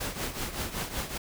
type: noise with tremolo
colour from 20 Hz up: pink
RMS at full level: -31 dBFS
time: 0-1.18 s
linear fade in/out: 10 ms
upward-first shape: triangle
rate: 5.3 Hz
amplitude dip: 75%
effects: none